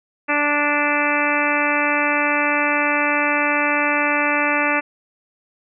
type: harmonic tone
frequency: 292.8 Hz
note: D4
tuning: 5 cents flat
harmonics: 1 / 2 / 3 / 4 / 5 / 6 / 7 / 8 / 9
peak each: -25 / -25 / -25 / -25 / -25 / -25 / -25 / -25 / -25 dBFS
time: 0.28-4.81 s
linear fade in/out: 20 ms
effects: none